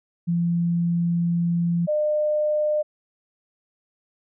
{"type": "tone pair in turn", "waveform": "sine", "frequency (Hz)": [171.1, 603.8], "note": ["F3", "D5"], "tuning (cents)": [-35, 48], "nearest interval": "octave + minor seventh", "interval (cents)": 2183, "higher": "second", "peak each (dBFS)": -19, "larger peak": "neither", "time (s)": [[0.27, 1.87], [1.87, 2.83]], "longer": "first", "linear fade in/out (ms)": 20, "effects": []}